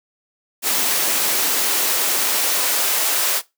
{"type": "noise with high-pass filter sweep", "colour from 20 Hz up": "white", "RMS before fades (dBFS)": -19, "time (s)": [0.62, 3.42], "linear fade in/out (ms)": 50, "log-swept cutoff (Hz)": [240, 510], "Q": 1, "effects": ["noise-tail reverb RT60 0.2 s tail -19 dB re dry"]}